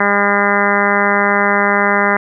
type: harmonic tone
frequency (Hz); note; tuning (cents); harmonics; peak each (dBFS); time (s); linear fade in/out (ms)
202.3; G#3; -45; 1 / 2 / 3 / 4 / 5 / 6 / 7 / 8 / 9 / 10; -20 / -20 / -20 / -20 / -20 / -20 / -20 / -20 / -20 / -20; 0-2.17; 5
effects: none